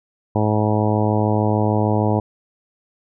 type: harmonic tone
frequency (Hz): 106.6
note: G#2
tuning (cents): +46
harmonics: 1 / 2 / 3 / 4 / 5 / 6 / 7 / 8 / 9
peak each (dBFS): -19 / -22 / -24 / -25 / -26 / -27 / -27 / -28 / -29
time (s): 0.35-2.2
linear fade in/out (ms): 5
effects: none